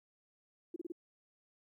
sine tone bursts, 341.3 Hz, F4, 40 cents flat, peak -38 dBFS, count 4, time 0.74-0.921 s, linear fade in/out 5 ms, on 22 ms, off 31 ms, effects 13-bit

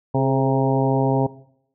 harmonic tone with a mistuned harmonic, 133.5 Hz, C3, 35 cents sharp, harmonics 1 / 2 / 3 / 4 / 5 / 6 / 7, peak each -20 / -23 / -25 / -26 / -27 / -28 / -28 dBFS, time 0.14-1.27 s, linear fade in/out 10 ms, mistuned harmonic 3, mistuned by +44 cents, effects noise-tail reverb RT60 0.7 s tail -18 dB re dry

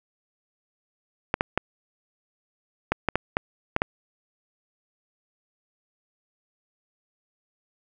clicks, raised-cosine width 0.5 ms, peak -6 dBFS, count 9, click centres 1.341 / 1.409 / 1.576 / 2.92 / 3.087 / 3.156 / 3.369 / 3.764 / 3.819 s, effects none

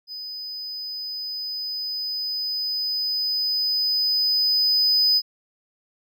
triangle tone with level ramp, 5000 Hz, D#8, 8 cents sharp, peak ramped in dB -31 to -14 dBFS, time 0.07-5.22 s, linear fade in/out 50 ms, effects none

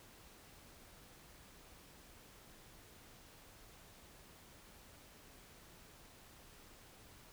silence, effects pink hiss -60 dBFS RMS until 7.32 s

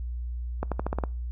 accelerating click train, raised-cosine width 1 ms, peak -14 dBFS, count 7, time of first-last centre 0.63-1.038 s, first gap 87 ms, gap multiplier 0.9, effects noise-tail reverb RT60 0.4 s tail -25 dB re dry + added 60 Hz sine -30 dBFS peak until 1.31 s

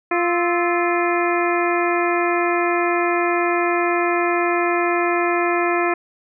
harmonic tone with a mistuned harmonic, 348 Hz, F4, 6 cents flat, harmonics 1 / 2 / 3 / 4 / 5 / 6 / 7, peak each -20 / -23 / -25 / -26 / -27 / -28 / -28 dBFS, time 0.11-5.94 s, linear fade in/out 5 ms, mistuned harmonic 4, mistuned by -100 cents, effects none

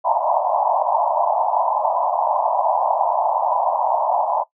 white band-pass noise, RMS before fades -19 dBFS, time 0.04-4.44 s, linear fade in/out 20 ms, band 600 to 1000 Hz, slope 96 dB/octave, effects noise-tail reverb RT60 0.1 s tail -17 dB re dry

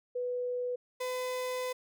sine / 35% pulse tone pair in turn, 493.9 / 505.2 Hz, B4 / B4, 0 / +39 cents, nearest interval unison, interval 39 cents, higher second, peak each -31 / -31 dBFS, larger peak neither, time 0.15-0.76 / 1-1.73 s, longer second, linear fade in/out 10 ms, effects none

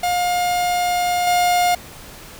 45% pulse tone with level steps, 711 Hz, F5, 31 cents sharp, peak -17 / -14 dBFS, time 0.03-1.75 s, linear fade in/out 5 ms, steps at 1.27 s, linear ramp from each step 2 ms, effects pink hiss -39 dBFS RMS until 2.39 s

